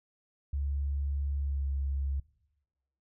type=tone with pitch glide; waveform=sine; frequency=70.4 to 68.87 Hz; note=C#2 to C#2; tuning=+27 to -11 cents; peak=-29 dBFS; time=0.53-2.2 s; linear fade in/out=5 ms; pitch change=-38 cents; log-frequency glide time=1.38-1.67 s; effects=noise-tail reverb RT60 1.0 s tail -21 dB re dry